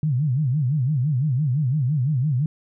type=tone with vibrato; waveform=sine; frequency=138.1 Hz; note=C#3; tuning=6 cents flat; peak=-18 dBFS; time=0.03-2.46 s; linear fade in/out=2 ms; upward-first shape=sine; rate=5.9 Hz; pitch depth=230 cents each way; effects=none